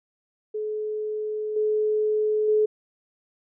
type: tone with level steps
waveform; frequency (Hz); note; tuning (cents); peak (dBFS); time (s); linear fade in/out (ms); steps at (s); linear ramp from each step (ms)
sine; 427.6; A4; -49; -26 / -20 / -17; 0.54-2.66; 10; 1.56 / 2.48; 5
effects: none